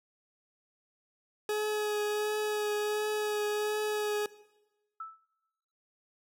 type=tone with vibrato; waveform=40% pulse; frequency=421.5 Hz; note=G#4; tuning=26 cents sharp; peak=-28 dBFS; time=1.49-4.26 s; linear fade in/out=2 ms; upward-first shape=triangle; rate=1.4 Hz; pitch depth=17 cents each way
type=tone with exponential decay; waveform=sine; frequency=1315 Hz; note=E6; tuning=5 cents flat; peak=-35 dBFS; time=5-5.33 s; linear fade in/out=5 ms; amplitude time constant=71 ms
effects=noise-tail reverb RT60 1.0 s tail -19 dB re dry